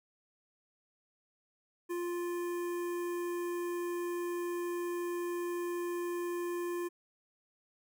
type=tone with notch filter; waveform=square; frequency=349.2 Hz; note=F4; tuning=in tune; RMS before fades=-36 dBFS; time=1.89-6.89 s; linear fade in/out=20 ms; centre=4100 Hz; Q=0.67; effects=none